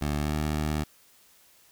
15% pulse tone with pitch glide, 73.7 to 76.04 Hz, D2 to D#2, +7 to -39 cents, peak -20 dBFS, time 0.01-0.84 s, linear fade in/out 10 ms, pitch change +54 cents, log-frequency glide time 0.19-0.34 s, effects white hiss -59 dBFS RMS until 1.71 s

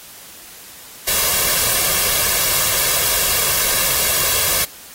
white noise with comb filter, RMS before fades -17 dBFS, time 1.07-4.65 s, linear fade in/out 10 ms, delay 1.8 ms, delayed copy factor +0.6, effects white hiss -39 dBFS RMS until 4.94 s + AAC 48 kbps

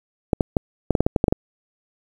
clicks, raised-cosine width 2 ms, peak -3 dBFS, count 11, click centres 0.332 / 0.408 / 0.568 / 0.907 / 0.952 / 1.006 / 1.065 / 1.162 / 1.241 / 1.282 / 1.325 s, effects 7-bit

